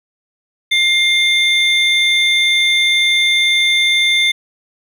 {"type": "tone pair together", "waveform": "triangle", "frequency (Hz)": [2112, 3559], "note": ["C7", "A7"], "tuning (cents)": [16, 19], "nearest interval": "major sixth", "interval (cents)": 903, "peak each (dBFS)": -12, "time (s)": [0.71, 4.32], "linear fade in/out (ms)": 10, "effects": []}